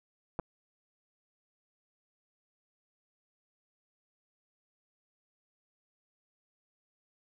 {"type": "clicks", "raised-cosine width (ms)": 1, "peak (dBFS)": -21, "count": 2, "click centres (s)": [0.391, 0.397], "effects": []}